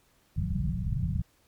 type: low-pass noise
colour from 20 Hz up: white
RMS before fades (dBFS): -29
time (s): 0.36-1.22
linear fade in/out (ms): 10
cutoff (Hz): 190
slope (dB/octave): 96
effects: pink hiss -66 dBFS RMS until 1.47 s + MP3 96 kbps